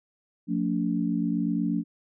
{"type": "tone cluster", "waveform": "sine", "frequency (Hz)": [177.7, 225.6, 286.6], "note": ["F3", "A3", "D4"], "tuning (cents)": [30, 44, -42], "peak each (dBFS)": -28, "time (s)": [0.47, 1.84], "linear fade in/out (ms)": 50, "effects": []}